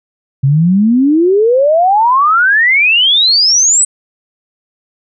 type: exponential sweep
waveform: sine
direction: up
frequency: 130.81 to 8210 Hz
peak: -6 dBFS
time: 0.43-3.85 s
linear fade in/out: 10 ms
effects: none